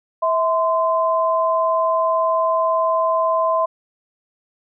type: tone pair together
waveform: sine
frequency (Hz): 650 / 1031.8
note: E5 / C6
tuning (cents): -24 / -24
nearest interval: minor sixth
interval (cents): 800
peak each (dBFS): -18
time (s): 0.22-3.66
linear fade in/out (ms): 10
effects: none